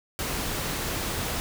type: noise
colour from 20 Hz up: pink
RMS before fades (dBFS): -30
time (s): 0.19-1.4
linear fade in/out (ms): 0
effects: none